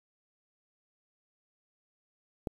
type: click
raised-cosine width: 2 ms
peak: -19 dBFS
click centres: 2.472 s
effects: 8-bit